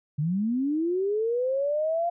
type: linear sweep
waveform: sine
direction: up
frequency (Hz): 140.1 to 698.5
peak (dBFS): -23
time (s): 0.18-2.1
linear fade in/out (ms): 10
effects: none